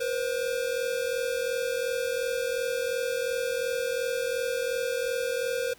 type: tone pair together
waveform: square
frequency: 480.5 / 523.3 Hz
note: B4 / C5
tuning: -48 / 0 cents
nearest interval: minor second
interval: 148 cents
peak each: -30 / -31 dBFS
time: 0-5.74 s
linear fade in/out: 10 ms
effects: pink hiss -55 dBFS RMS until 5.78 s